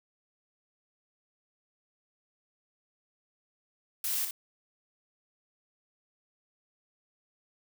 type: noise with echo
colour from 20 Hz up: blue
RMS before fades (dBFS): -32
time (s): 4.04-4.25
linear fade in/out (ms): 2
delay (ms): 59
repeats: 1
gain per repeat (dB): -5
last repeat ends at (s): 4.309
effects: none